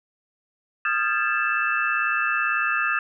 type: tone cluster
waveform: sine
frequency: 1236 / 1376 / 1614 / 1732 / 2642 Hz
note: D#6 / F6 / G#6 / A6 / E7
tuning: -12 / -26 / -50 / -28 / +3 cents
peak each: -27 dBFS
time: 0.85-2.99 s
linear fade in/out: 2 ms
effects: none